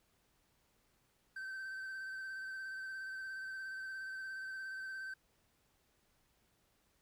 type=tone with vibrato; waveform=triangle; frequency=1548 Hz; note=G6; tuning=22 cents flat; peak=-40 dBFS; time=1.36-5.14 s; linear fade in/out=5 ms; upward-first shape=square; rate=17 Hz; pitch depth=16 cents each way; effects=pink hiss -75 dBFS RMS until 7.01 s